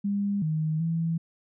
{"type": "tone with pitch steps", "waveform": "sine", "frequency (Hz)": [201.4, 156.4, 164.9], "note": ["G3", "D#3", "E3"], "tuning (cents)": [47, 9, 1], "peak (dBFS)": -24, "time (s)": [0.04, 1.18], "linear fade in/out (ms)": 10, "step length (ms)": 380, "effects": []}